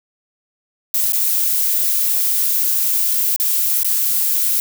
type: noise with dropouts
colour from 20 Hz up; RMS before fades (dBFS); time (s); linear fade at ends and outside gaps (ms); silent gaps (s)
violet; -17; 0.94-4.6; 1; 1.122-1.132 / 3.362-3.399 / 3.832-3.846
effects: none